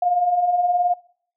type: beating tone pair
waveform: sine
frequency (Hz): 693 / 712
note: F5 / F5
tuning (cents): -14 / +33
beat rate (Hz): 19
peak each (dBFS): -25 / -17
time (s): 0.02-0.94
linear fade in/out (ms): 5
effects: noise-tail reverb RT60 0.6 s tail -22 dB re dry